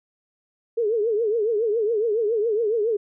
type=tone with vibrato; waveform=sine; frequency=440 Hz; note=A4; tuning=in tune; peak=-19 dBFS; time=0.77-2.97 s; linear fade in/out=10 ms; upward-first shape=triangle; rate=7.2 Hz; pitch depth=160 cents each way; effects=none